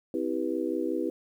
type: chord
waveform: sine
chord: C major seventh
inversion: none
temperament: just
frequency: 261.6 / 327 / 392.4 / 490.5 Hz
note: C4 / E4 / G4 / B4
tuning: 0 / -14 / +2 / -12 cents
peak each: -34 / -30 / -33 / -34 dBFS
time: 0.14-1.1 s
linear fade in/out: 2 ms
effects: 10-bit